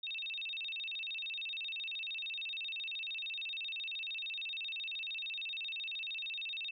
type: tone with vibrato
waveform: sine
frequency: 3136 Hz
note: G7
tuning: in tune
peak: -38 dBFS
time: 0.03-6.71 s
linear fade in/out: 5 ms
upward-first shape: square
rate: 13 Hz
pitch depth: 290 cents each way
effects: none